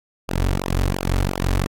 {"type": "tone with flanger", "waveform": "sawtooth", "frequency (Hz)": 46, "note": "F#1", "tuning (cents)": -9, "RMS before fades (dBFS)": -21, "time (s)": [0.28, 1.67], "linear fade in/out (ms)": 10, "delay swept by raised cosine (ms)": [0.47, 5.97], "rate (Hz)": 2.8, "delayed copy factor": -0.9, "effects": ["AAC 48 kbps"]}